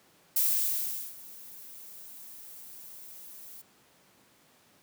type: noise with ADSR envelope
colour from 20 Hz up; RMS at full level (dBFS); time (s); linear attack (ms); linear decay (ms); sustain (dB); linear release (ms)
violet; -25; 0.36-3.62; 6; 770; -22; 10
effects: pink hiss -62 dBFS RMS until 4.82 s + high-pass 150 Hz 12 dB/octave